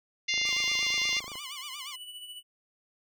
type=harmonic tone; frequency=699 Hz; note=F5; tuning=1 cent sharp; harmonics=3 / 4 / 5 / 6 / 7 / 8 / 9; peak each=-30 / -32 / -34 / -36 / -37 / -38 / -39 dBFS; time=0.28-1.2 s; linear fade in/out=10 ms
type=click train; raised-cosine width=1 ms; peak=-31 dBFS; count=28; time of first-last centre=0.34-1.355 s; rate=26.6 Hz
type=tone with vibrato; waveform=10% pulse; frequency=1108 Hz; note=C#6; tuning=1 cent flat; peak=-32 dBFS; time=0.45-1.96 s; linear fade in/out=10 ms; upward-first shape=sine; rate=8.5 Hz; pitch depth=140 cents each way
type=tone with tremolo; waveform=square; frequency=2960 Hz; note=F#7; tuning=in tune; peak=-40 dBFS; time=1.29-2.43 s; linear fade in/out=50 ms; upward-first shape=sine; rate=14 Hz; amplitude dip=50%
effects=none